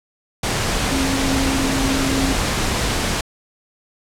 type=tone in noise; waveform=sine; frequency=269 Hz; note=C4; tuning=48 cents sharp; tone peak=-20 dBFS; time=0.91-2.33 s; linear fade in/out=5 ms; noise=pink; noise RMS=-20 dBFS; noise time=0.43-3.21 s; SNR=-3 dB; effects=low-pass 9000 Hz 12 dB/octave